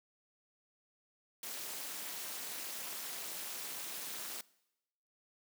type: noise with amplitude modulation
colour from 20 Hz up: white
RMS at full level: -39 dBFS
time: 1.43-4.41 s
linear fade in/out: 2 ms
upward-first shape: sine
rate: 273 Hz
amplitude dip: 90%
effects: noise-tail reverb RT60 0.9 s tail -22 dB re dry + high-pass 200 Hz 12 dB/octave